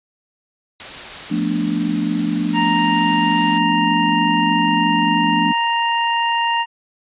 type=noise; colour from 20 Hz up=white; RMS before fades=-31 dBFS; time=0.8-3.58 s; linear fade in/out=0 ms
type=chord; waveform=sine; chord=B half-diminished seventh; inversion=second; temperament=equal with one note detuned; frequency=174.61 / 220 / 243.3 / 293.7 Hz; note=F3 / A3 / B3 / D4; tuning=0 / 0 / -26 / 0 cents; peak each=-23 / -22 / -24 / -21 dBFS; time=1.3-5.53 s; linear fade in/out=20 ms
type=harmonic tone; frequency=932.3 Hz; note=A#5; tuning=in tune; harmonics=1 / 2 / 3; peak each=-17 / -24 / -22 dBFS; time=2.53-6.66 s; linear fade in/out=50 ms
effects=resampled to 8000 Hz